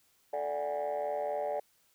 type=tone cluster; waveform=sine; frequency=438.2 / 586 / 734 / 818 Hz; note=A4 / D5 / F#5 / G#5; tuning=-7 / -4 / -14 / -26 cents; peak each=-38 / -32 / -36 / -38 dBFS; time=0.33-1.6 s; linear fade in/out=5 ms; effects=tanh soft clip ceiling -26 dBFS + white hiss -69 dBFS RMS until 1.94 s